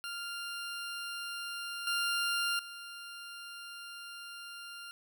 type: tone with level steps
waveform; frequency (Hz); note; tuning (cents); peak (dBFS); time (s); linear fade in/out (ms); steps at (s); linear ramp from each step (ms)
20% pulse; 1396; F6; -1; -33 / -25 / -39; 0.04-4.91; 0; 1.87 / 2.59; 2
effects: none